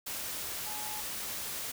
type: tone in noise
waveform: sine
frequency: 848 Hz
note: G#5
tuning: 36 cents sharp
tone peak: -43 dBFS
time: 0.66-1.01 s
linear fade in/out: 10 ms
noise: white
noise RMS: -38 dBFS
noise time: 0.06-1.72 s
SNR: -8 dB
effects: none